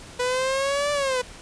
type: exponential two-way sweep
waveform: sawtooth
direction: up then down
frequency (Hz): 492.3 to 587.3 to 492.3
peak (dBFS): -18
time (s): 0.19-1.22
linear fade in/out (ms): 10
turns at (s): 0.92
effects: pink hiss -43 dBFS RMS until 1.41 s + resampled to 22050 Hz